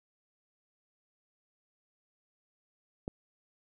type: click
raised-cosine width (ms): 2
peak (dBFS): -22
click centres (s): 3.079
effects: none